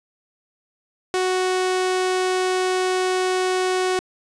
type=tone; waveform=sawtooth; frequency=370 Hz; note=F#4; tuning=in tune; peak=-15 dBFS; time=1.14-3.99 s; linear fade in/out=0 ms; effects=resampled to 22050 Hz + 8-bit